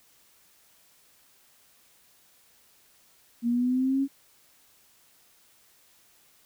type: linear sweep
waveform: sine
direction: up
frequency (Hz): 233.1 to 277.2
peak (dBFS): -22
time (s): 3.42-4.08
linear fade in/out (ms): 50
effects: white hiss -61 dBFS RMS until 6.45 s